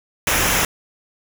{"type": "noise with comb filter", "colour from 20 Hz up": "pink", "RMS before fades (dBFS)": -18, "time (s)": [0.27, 0.65], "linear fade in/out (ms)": 2, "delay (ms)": 0.23, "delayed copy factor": -0.55, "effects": []}